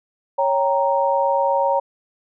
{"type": "chord", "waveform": "sine", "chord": "G diminished", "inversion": "second", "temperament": "equal", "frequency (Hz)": [554.4, 784, 932.3], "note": ["Db5", "G5", "Bb5"], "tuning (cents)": [0, 0, 0], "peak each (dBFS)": [-19, -24, -19], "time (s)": [0.38, 1.8], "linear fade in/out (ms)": 10, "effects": []}